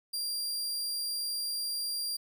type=tone; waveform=sawtooth; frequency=4763 Hz; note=D8; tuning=24 cents sharp; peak=-29 dBFS; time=0.13-2.17 s; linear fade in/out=10 ms; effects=none